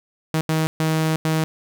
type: tone bursts at uneven times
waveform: sawtooth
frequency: 158.5 Hz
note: D#3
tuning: 32 cents sharp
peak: -14 dBFS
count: 4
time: 0.34-0.41 / 0.49-0.67 / 0.8-1.16 / 1.25-1.44 s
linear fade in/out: 0 ms
effects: none